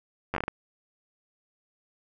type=slowing click train; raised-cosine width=0.5 ms; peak=-14 dBFS; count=7; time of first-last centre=0.34-0.481 s; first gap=10 ms; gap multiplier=1.34; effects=none